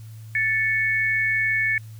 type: tone pair together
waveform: sine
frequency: 1759.6 / 2217 Hz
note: A6 / C#7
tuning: 0 / 0 cents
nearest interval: major third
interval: 400 cents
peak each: -22 dBFS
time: 0.35-1.78 s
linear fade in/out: 2 ms
effects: added 110 Hz sine -37 dBFS peak until 1.99 s + white hiss -55 dBFS RMS until 1.99 s